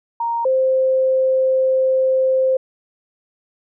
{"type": "tone pair in turn", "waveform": "sine", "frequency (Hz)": [932, 523.1], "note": ["A#5", "C5"], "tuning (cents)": [-1, -1], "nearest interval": "minor seventh", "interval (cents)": 1000, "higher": "first", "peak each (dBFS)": [-18, -13], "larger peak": "second", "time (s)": [[0.2, 0.45], [0.45, 2.57]], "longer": "second", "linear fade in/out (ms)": 5, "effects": []}